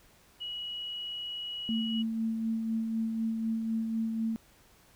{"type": "tone", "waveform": "sine", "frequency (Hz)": 2916, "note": "F#7", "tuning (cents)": -26, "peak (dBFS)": -35, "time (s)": [0.4, 2.03], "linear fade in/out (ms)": 20}
{"type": "tone with tremolo", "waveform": "sine", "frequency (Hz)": 224.3, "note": "A3", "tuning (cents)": 34, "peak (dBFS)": -27, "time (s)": [1.69, 4.36], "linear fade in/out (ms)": 0, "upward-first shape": "sine", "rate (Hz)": 4, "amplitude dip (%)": 35}
{"effects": ["pink hiss -61 dBFS RMS until 4.95 s"]}